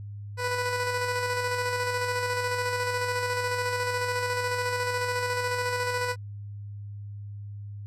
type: tone with tremolo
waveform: 15% pulse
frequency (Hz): 493.9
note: B4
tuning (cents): 0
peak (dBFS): -19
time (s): 0.37-6.16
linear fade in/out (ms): 50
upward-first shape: square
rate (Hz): 14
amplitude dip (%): 30
effects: added 102 Hz sine -36 dBFS peak until 7.86 s + low-pass 10000 Hz 12 dB/octave